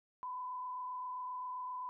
sine tone with frequency modulation, 1004 Hz, B5, 28 cents sharp, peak -39 dBFS, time 0.23-1.89 s, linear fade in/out 0 ms, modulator 27.6 Hz, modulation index 0.55, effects none

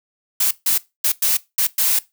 blue noise bursts at uneven times, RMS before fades -17 dBFS, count 6, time 0.4-0.51 / 0.66-0.78 / 1.04-1.12 / 1.22-1.37 / 1.58-1.67 / 1.78-1.99 s, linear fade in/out 5 ms, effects noise-tail reverb RT60 0.2 s tail -19 dB re dry

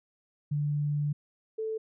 sine tone pair in turn, 146.83 / 440 Hz, D3 / A4, 0 / 0 cents, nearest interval octave + perfect fifth, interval 1900 cents, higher second, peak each -26 / -30 dBFS, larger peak first, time 0.51-1.13 / 1.58-1.78 s, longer first, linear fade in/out 10 ms, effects none

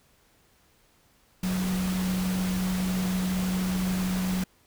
sine tone in noise, 185 Hz, F#3, in tune, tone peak -25 dBFS, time 1.43-4.44 s, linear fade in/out 5 ms, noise pink, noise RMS -35 dBFS, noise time 1.43-4.44 s, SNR +7 dB, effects pink hiss -63 dBFS RMS until 4.66 s

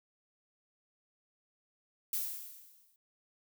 violet noise with exponential decay, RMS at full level -32 dBFS, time 2.13-2.96 s, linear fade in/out 2 ms, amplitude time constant 180 ms, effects none

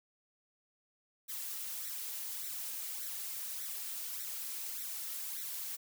blue noise with flanger, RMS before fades -41 dBFS, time 1.28-5.77 s, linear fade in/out 20 ms, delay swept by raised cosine 0.51 to 3.81 ms, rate 1.7 Hz, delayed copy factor +0.7, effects none

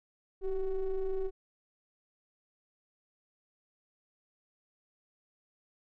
triangle ring-modulated tone, 185 Hz, F#3, in tune, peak -24 dBFS, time 0.41-1.31 s, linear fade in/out 50 ms, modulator 198 Hz, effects tanh soft clip ceiling -20 dBFS

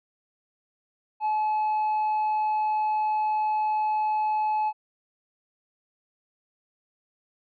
triangle tone with tanh clipping, 857 Hz, A5, 46 cents flat, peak -23 dBFS, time 1.2-4.73 s, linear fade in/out 50 ms, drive 7 dB, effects none

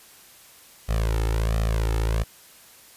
sawtooth tone with flanger, 55 Hz, A1, in tune, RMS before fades -23 dBFS, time 0.88-2.24 s, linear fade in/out 20 ms, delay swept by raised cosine 1.6 to 2.29 ms, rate 1.4 Hz, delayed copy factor +1, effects white hiss -50 dBFS RMS until 2.96 s + resampled to 32000 Hz

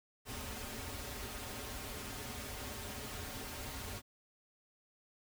pink noise with comb filter, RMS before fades -44 dBFS, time 0.25-4.02 s, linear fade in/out 50 ms, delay 6 ms, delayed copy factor -0.9, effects none

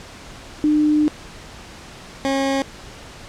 sine / 20% pulse tone pair in turn, 301.6 / 271.8 Hz, D4 / C#4, +46 / -34 cents, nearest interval major second, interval 180 cents, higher first, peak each -13 dBFS, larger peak neither, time 0.64-1.08 / 2.25-2.62 s, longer first, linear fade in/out 0 ms, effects pink hiss -39 dBFS RMS until 3.28 s + low-pass 7000 Hz 12 dB/octave

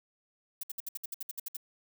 violet noise bursts, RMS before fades -37 dBFS, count 12, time 0.61-1.568 s, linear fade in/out 5 ms, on 23 ms, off 62 ms, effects none

